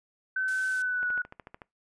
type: tone with pitch glide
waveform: sine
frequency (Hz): 1526 to 1469.8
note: G6 to F#6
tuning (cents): -47 to -12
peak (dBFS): -26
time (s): 0.36-1.22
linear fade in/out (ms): 5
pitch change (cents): -65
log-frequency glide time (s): 0.7-1.08
type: noise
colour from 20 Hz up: blue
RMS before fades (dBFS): -42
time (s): 0.48-0.82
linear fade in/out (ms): 0
type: click train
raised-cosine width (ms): 0.5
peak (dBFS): -28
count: 9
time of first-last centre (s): 1.03-1.618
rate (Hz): 13.6
effects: noise-tail reverb RT60 0.2 s tail -23 dB re dry + resampled to 22050 Hz